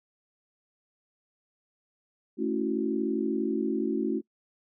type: chord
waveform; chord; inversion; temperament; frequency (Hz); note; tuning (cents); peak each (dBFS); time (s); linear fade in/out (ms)
sine; F# minor seventh; first; equal; 220 / 277.2 / 329.6 / 370; A3 / C#4 / E4 / F#4; 0 / 0 / 0 / 0; -31; 2.37-4.22; 50
effects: noise-tail reverb RT60 0.1 s tail -23 dB re dry